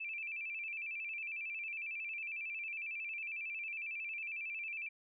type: tone with vibrato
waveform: sine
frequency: 2489 Hz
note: D#7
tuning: in tune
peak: -39 dBFS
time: 0-4.89 s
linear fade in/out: 10 ms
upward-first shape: square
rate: 11 Hz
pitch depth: 91 cents each way
effects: none